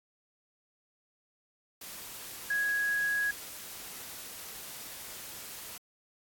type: tone in noise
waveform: sine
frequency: 1661.2 Hz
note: G#6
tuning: in tune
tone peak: -27 dBFS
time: 2.5-3.31 s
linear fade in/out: 5 ms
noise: white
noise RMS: -44 dBFS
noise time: 1.81-5.78 s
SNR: +14 dB
effects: AAC 64 kbps